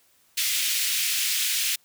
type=high-pass noise; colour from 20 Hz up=pink; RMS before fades=-25 dBFS; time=0.37-1.76 s; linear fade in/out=10 ms; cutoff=2300 Hz; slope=24 dB/octave; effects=white hiss -62 dBFS RMS until 1.84 s